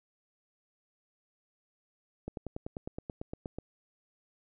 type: slowing click train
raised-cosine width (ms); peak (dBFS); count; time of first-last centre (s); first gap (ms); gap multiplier
2; -24; 13; 2.28-3.586; 92; 1.03
effects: none